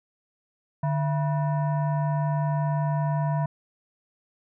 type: tone with frequency modulation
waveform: sine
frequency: 149.1 Hz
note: D3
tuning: 27 cents sharp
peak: -22 dBFS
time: 0.83-3.46 s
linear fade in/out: 5 ms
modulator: 821 Hz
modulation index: 0.66
effects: none